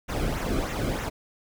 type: noise with flanger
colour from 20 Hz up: brown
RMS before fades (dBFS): -28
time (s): 0.08-1.1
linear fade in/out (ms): 20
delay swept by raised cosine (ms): 0.21 to 1.13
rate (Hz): 3.2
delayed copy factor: -0.65
effects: none